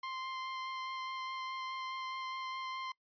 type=tone with vibrato; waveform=sawtooth; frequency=1046.5 Hz; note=C6; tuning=in tune; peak=-35 dBFS; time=0.03-2.92 s; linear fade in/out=5 ms; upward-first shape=sine; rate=4.8 Hz; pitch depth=10 cents each way; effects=noise-tail reverb RT60 0.1 s tail -23 dB re dry + resampled to 11025 Hz